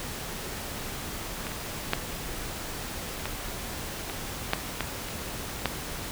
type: clicks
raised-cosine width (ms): 0.3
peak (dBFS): -18 / -21 / -7 / -15 / -18 / -6 / -11 / -21 / -8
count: 9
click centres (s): 1.468 / 1.518 / 1.934 / 3.256 / 4.098 / 4.534 / 4.807 / 5.086 / 5.657
effects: pink hiss -36 dBFS RMS until 6.11 s